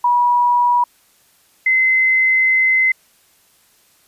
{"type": "tone pair in turn", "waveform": "sine", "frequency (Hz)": [970, 2055], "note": ["B5", "C7"], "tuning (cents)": [-31, -32], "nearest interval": "octave + minor second", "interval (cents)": 1299, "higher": "second", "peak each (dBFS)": -11, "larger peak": "neither", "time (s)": [[0.04, 0.84], [1.66, 2.92]], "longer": "second", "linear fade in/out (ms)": 5, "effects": ["white hiss -55 dBFS RMS until 4.07 s", "resampled to 32000 Hz"]}